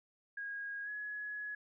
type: tone with pitch glide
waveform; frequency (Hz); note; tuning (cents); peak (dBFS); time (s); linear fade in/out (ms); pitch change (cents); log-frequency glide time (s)
sine; 1639 to 1686.1; G#6 to G#6; -23 to +26; -39; 0.37-1.55; 5; +49; 0.84-0.89
effects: none